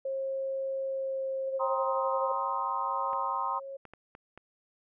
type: tone with pitch glide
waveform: sine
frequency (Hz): 537 to 533.3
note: C5 to C5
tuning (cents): +45 to +33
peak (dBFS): -30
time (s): 0.05-2.32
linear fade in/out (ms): 5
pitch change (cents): -12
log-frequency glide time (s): 0.83-1.27
type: tone with tremolo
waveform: sine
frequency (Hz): 545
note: C#5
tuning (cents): -29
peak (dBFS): -37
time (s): 1.47-3.77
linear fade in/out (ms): 10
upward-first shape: sine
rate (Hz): 1.4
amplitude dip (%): 60
type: chord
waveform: sine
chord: C minor seventh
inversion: second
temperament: just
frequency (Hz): 784.9 / 941.9 / 1046.5 / 1255.8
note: G5 / Bb5 / C6 / Eb6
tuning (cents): +2 / +18 / 0 / +16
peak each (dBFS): -37 / -34 / -32 / -36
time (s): 1.59-3.6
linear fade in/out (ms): 20
type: clicks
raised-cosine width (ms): 0.5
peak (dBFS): -32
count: 5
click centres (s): 3.132 / 3.853 / 3.936 / 4.151 / 4.376
effects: none

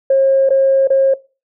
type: tone with dropouts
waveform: sine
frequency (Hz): 539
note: C#5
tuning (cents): -49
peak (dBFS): -7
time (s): 0.1-1.14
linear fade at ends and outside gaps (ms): 5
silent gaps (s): 0.492-0.504 / 0.874-0.902
effects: noise-tail reverb RT60 0.3 s tail -21 dB re dry + tanh soft clip ceiling -3 dBFS

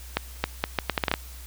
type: accelerating click train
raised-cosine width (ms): 0.3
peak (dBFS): -6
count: 10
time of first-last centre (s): 0.17-1.139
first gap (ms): 270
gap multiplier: 0.74
effects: added 62 Hz sine -40 dBFS peak until 1.46 s + white hiss -47 dBFS RMS until 1.46 s

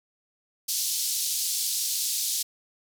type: band-pass noise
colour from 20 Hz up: pink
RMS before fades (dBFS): -28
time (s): 0.68-2.43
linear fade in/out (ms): 10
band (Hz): 4200 to 15000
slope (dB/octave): 24
effects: none

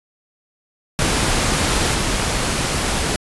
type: noise with level steps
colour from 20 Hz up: pink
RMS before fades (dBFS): -18 / -20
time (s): 0.99-3.16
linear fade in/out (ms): 0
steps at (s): 1.94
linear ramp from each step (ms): 10
effects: resampled to 24000 Hz

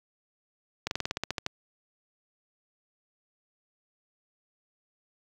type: slowing click train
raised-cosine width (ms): 0.2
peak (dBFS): -12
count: 11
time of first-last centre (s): 0.87-1.464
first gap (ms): 41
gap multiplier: 1.08
effects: high-pass 60 Hz 12 dB/octave + 9-bit

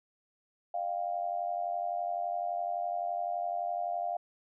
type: tone with amplitude modulation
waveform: sine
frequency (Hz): 698.5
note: F5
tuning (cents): 0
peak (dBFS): -27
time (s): 0.74-4.17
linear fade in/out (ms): 5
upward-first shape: sine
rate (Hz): 91.8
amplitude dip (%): 80
effects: none

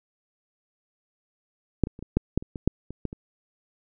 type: clicks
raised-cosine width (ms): 3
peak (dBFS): -6 / -19 / -29 / -22 / -7 / -8 / -25 / -21 / -6 / -24 / -15 / -23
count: 12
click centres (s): 1.837 / 1.871 / 1.991 / 2.026 / 2.17 / 2.376 / 2.425 / 2.558 / 2.676 / 2.906 / 3.053 / 3.129
effects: none

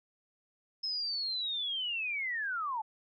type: linear sweep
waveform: sine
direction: down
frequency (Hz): 5200 to 835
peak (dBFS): -32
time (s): 0.83-2.82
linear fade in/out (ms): 10
effects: none

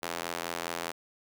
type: tone with high-pass filter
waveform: square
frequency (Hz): 42.41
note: E1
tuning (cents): +50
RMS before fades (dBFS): -36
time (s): 0.02-0.92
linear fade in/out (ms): 10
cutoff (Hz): 560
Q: 0.63
effects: none

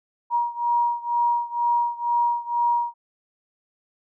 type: beating tone pair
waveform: sine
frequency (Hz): 950 / 952.1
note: A#5 / A#5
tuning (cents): +33 / +36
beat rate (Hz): 2.1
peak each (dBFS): -22 / -24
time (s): 0.3-2.94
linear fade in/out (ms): 50
effects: none

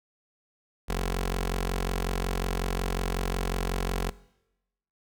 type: tone with notch filter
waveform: 15% pulse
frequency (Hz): 45.48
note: F#1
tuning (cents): -29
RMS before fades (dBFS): -29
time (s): 0.88-4.11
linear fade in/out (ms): 20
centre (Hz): 110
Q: 0.71
effects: noise-tail reverb RT60 0.9 s tail -20 dB re dry

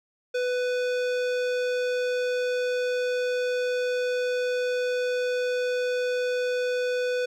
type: tone with hard clipping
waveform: sine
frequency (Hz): 497.2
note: B4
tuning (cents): +12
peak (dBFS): -26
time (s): 0.34-7.26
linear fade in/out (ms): 10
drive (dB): 17
effects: none

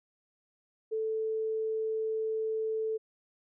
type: tone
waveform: sine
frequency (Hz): 440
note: A4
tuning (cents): 0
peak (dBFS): -29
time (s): 0.91-2.98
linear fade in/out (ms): 20
effects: none

